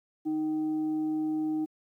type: tone with frequency modulation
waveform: sine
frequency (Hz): 311.1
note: D#4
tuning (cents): 0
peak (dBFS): -26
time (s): 0.25-1.66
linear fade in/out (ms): 20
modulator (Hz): 462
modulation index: 0.24
effects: high-pass 200 Hz 12 dB/octave + 11-bit